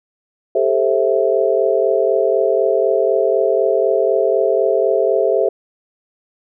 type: chord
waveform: sine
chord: A minor seventh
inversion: third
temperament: just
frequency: 396 / 440 / 528 / 660 Hz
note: G4 / A4 / C5 / E5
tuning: +18 / 0 / +16 / +2 cents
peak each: -18 dBFS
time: 0.55-5.49 s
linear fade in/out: 5 ms
effects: none